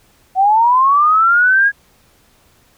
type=linear sweep; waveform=sine; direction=up; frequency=740 to 1661.2 Hz; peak=-8 dBFS; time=0.35-1.72 s; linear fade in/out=50 ms; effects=pink hiss -53 dBFS RMS until 2.77 s